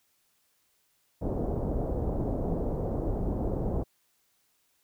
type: low-pass noise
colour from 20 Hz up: pink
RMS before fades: -30 dBFS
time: 1.21-3.84 s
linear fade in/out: 20 ms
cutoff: 670 Hz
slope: 24 dB/octave
effects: white hiss -71 dBFS RMS until 4.83 s